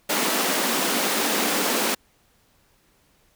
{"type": "high-pass noise", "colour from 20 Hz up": "pink", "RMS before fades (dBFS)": -23, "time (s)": [0.09, 1.95], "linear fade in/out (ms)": 10, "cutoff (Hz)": 200, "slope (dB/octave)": 48, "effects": ["pink hiss -62 dBFS RMS until 3.35 s"]}